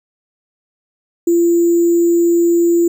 sine tone with sample-and-hold, 341.5 Hz, F4, 39 cents flat, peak -9 dBFS, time 1.27-2.88 s, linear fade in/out 5 ms, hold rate 7350 Hz, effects none

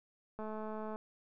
click train, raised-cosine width 1 ms, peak -30 dBFS, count 124, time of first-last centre 0.39-0.959 s, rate 216 Hz, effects none

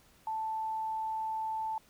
sine tone, 880 Hz, A5, in tune, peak -32 dBFS, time 0.27-1.78 s, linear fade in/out 2 ms, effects pink hiss -63 dBFS RMS until 1.89 s

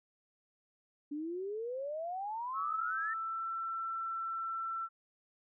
sine exponential sweep, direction up, 285.3 to 1831 Hz, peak -36 dBFS, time 1.11-3.14 s, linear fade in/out 10 ms
sine tone with pitch glide, 1301 to 1340.7 Hz, E6 to E6, -23 to +29 cents, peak -35 dBFS, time 2.53-4.89 s, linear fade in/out 50 ms, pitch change +52 cents, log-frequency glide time 2.66-3.49 s
effects none

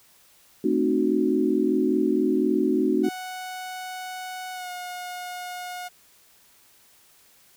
sine chord, A diminished seventh, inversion none, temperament equal with one note detuned, 220 / 261.6 / 305.3 / 370 Hz, A3 / C4 / Eb4 / Gb4, 0 / 0 / -33 / 0 cents, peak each -27 / -25 / -24 / -24 dBFS, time 0.64-3.09 s, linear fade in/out 5 ms
sawtooth tone with pitch glide, 740 to 721 Hz, F#5 to F#5, 0 to -45 cents, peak -29 dBFS, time 3.03-5.89 s, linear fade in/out 20 ms, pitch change -45 cents, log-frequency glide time 4.53-4.71 s
effects white hiss -57 dBFS RMS until 7.56 s

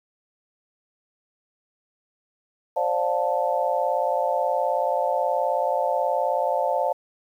sine chord, D minor seventh, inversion third, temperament just, 528.6 / 587.3 / 704.8 / 881 Hz, C5 / D5 / F5 / A5, +18 / 0 / +16 / +2 cents, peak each -26 dBFS, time 2.76-6.93 s, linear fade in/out 10 ms, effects 9-bit

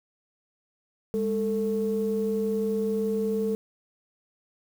sine tone pair together, 204.3 / 444.3 Hz, G#3 / A4, -28 / +17 cents, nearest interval octave + minor second, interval 1345 cents, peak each -27 / -25 dBFS, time 1.14-3.55 s, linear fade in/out 0 ms, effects tanh soft clip ceiling -17 dBFS + 8-bit

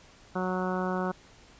harmonic tone, 184.2 Hz, F#3, 7 cents flat, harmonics 1 / 2 / 3 / 4 / 5 / 6 / 7 / 8, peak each -31 / -34 / -36 / -37 / -38 / -39 / -39 / -40 dBFS, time 0.35-1.12 s, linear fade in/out 10 ms, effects pink hiss -55 dBFS RMS until 1.59 s + resampled to 16000 Hz

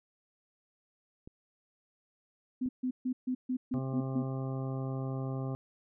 clicks, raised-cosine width 3 ms, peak -34 dBFS, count 2, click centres 1.275 / 2.66 s
sine tone bursts, 254.3 Hz, C4, 49 cents flat, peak -29 dBFS, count 8, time 2.61-4.23 s, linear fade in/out 10 ms, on 80 ms, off 140 ms
harmonic tone, 132.6 Hz, C3, 23 cents sharp, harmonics 1 / 2 / 3 / 4 / 5 / 6 / 8 / 9, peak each -34 / -40 / -44 / -46 / -48 / -50 / -52 / -53 dBFS, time 3.74-5.55 s, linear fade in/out 0 ms
effects none

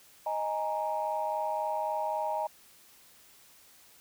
sine chord, D# suspended fourth, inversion none, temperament just, 622.3 / 829.7 / 933.4 Hz, D#5 / G#5 / A#5, 0 / -2 / +2 cents, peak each -33 dBFS, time 0.26-2.47 s, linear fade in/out 5 ms, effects tanh soft clip ceiling -20 dBFS + white hiss -58 dBFS RMS until 4 s

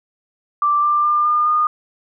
sine tone with pitch steps, 1174.7 / 1186.3 / 1198 / 1209.8 / 1221.8 Hz, D6 / D6 / D6 / D#6 / D#6, 0 / +17 / +34 / -49 / -32 cents, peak -13 dBFS, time 0.62-1.67 s, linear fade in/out 2 ms, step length 210 ms, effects none

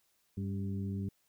harmonic tone with a mistuned harmonic, 98.3 Hz, G2, 5 cents sharp, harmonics 1 / 2 / 3 / 4, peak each -36 / -37 / -47 / -49 dBFS, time 0.37-1.09 s, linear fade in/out 5 ms, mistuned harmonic 3, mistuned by -54 cents, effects white hiss -74 dBFS RMS until 1.28 s

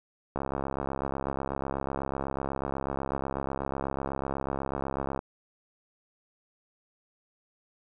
click train, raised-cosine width 1 ms, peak -17 dBFS, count 330, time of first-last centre 0.36-5.191 s, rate 68.1 Hz, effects none

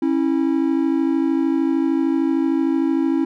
triangle tone pair together, 272.9 / 326.1 Hz, C#4 / E4, -27 / -19 cents, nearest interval minor third, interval 308 cents, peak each -17 dBFS, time 0.02-3.25 s, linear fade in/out 5 ms, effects none

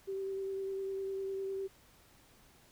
sine tone with vibrato, 387.7 Hz, G4, 19 cents flat, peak -35 dBFS, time 0.07-1.68 s, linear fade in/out 20 ms, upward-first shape sine, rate 9.9 Hz, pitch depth 13 cents each way, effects pink hiss -63 dBFS RMS until 2.71 s

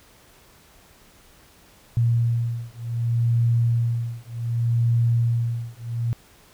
sine beating tone pair, 117 / 117.66 Hz, A#2 / A#2, +7 / +17 cents, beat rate 0.66 Hz, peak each -22 dBFS, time 1.97-6.13 s, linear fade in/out 0 ms, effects pink hiss -53 dBFS RMS until 6.53 s

